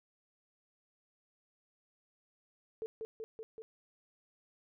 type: tone with echo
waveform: sine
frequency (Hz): 443.7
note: A4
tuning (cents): +14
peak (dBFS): -36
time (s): 2.82-2.86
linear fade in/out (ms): 0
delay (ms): 190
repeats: 4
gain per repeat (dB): -2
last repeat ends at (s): 3.62
effects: none